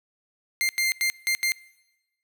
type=tone bursts at uneven times; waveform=sawtooth; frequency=2099 Hz; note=C7; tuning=5 cents sharp; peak=-18 dBFS; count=5; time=0.61-0.69 / 0.78-0.92 / 1.01-1.1 / 1.27-1.35 / 1.43-1.52 s; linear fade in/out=0 ms; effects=noise-tail reverb RT60 1.0 s tail -22 dB re dry